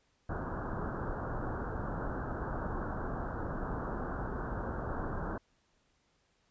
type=low-pass noise; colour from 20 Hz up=pink; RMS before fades=-37 dBFS; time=0.29-5.38 s; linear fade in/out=5 ms; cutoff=1600 Hz; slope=96 dB/octave; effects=pink hiss -73 dBFS RMS until 6.5 s + resampled to 16000 Hz